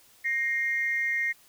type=tone pair together; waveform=sine; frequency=1864.7 / 2119 Hz; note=A#6 / C7; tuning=0 / +21 cents; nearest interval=major second; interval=221 cents; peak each=-27 dBFS; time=0.24-1.33 s; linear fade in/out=20 ms; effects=tanh soft clip ceiling -17 dBFS + white hiss -58 dBFS RMS until 1.48 s